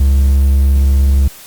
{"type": "tone", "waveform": "triangle", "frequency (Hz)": 68.5, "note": "C#2", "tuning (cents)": -20, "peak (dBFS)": -5, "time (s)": [0, 1.28], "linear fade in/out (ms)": 5, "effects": ["white hiss -36 dBFS RMS until 1.46 s", "Opus 48 kbps"]}